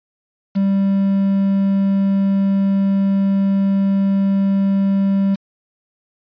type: tone with quantisation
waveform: triangle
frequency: 196 Hz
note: G3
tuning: in tune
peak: -11 dBFS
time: 0.55-5.36 s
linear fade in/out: 20 ms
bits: 6
effects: resampled to 11025 Hz